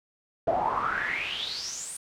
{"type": "noise with band-pass filter sweep", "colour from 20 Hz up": "brown", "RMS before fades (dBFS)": -30, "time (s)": [0.47, 1.97], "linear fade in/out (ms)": 5, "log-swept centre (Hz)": [630, 9500], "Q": 9.1, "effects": []}